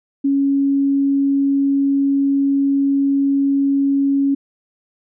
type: tone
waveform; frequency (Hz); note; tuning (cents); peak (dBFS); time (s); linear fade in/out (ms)
sine; 277.2; C#4; 0; -13; 0.24-4.35; 10
effects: none